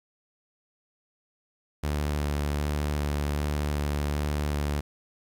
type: tone with vibrato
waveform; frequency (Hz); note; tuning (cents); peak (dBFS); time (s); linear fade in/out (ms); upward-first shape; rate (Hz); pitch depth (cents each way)
sawtooth; 73.42; D2; 0; -22; 1.83-4.81; 10; square; 1.3; 11
effects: 10-bit